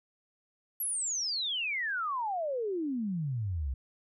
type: exponential sweep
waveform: sine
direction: down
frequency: 11840 to 61.74 Hz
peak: -30 dBFS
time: 0.8-3.74 s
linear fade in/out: 5 ms
effects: none